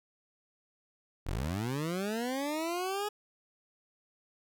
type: linear sweep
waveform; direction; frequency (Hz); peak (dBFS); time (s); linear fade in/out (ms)
20% pulse; up; 34.54 to 422.4; -27; 1.26-3.09; 10
effects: none